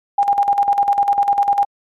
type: tone with tremolo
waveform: sine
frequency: 807 Hz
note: G#5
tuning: 50 cents flat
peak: -10 dBFS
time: 0.18-1.65 s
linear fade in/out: 5 ms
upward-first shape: square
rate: 10 Hz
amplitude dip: 65%
effects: MP3 64 kbps